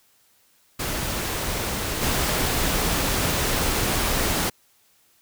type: noise with level steps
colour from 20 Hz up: pink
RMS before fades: -27 / -23 dBFS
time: 0.79-4.5 s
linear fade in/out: 10 ms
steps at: 2.01 s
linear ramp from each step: 20 ms
effects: white hiss -61 dBFS RMS until 5.21 s